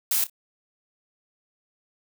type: noise with echo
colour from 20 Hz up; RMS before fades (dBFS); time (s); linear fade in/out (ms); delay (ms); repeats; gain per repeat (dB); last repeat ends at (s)
blue; -23; 0.11-0.24; 2; 29; 2; -15; 0.298
effects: none